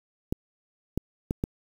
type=clicks; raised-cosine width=3 ms; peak=-13 dBFS; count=4; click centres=0.325 / 0.976 / 1.309 / 1.439 s; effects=7-bit